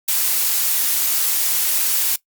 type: noise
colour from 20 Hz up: blue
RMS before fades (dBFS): -18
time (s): 0.08-2.16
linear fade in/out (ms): 5
effects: noise-tail reverb RT60 0.1 s tail -19 dB re dry + Opus 48 kbps